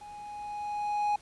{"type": "tone with level ramp", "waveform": "triangle", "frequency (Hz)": 830.6, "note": "G#5", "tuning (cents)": 0, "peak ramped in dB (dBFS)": [-42, -22], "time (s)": [0.01, 1.16], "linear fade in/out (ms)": 5, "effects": ["pink hiss -57 dBFS RMS until 1.21 s", "resampled to 24000 Hz"]}